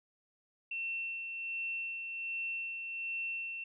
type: tone with tremolo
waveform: sine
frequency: 2700 Hz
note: E7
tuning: 41 cents sharp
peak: -34 dBFS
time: 0.71-3.64 s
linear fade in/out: 5 ms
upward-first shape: sine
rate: 1.3 Hz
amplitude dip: 40%
effects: none